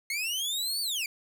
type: linear two-way sweep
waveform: sawtooth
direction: up then down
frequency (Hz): 2124 to 4608 to 2282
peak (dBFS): -26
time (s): 0.1-1.06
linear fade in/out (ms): 2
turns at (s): 0.81
effects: 10-bit